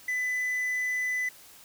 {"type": "tone", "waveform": "triangle", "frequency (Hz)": 2000, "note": "B6", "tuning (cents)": 21, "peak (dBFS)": -25, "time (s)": [0.08, 1.29], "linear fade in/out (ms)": 5, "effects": ["white hiss -52 dBFS RMS until 1.64 s"]}